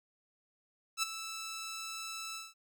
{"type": "tone with ADSR envelope", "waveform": "10% pulse", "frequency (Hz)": 1318.5, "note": "E6", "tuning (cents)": 0, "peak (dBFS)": -20, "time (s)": [0.97, 2.54], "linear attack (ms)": 58, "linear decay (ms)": 13, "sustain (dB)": -12, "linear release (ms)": 190, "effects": []}